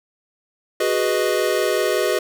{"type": "chord", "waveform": "square", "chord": "G# minor seventh", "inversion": "third", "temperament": "equal", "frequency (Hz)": [370, 415.3, 493.9, 622.3], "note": ["F#4", "G#4", "B4", "D#5"], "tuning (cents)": [0, 0, 0, 0], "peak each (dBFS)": -24, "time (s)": [0.8, 2.19], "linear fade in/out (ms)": 5, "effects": []}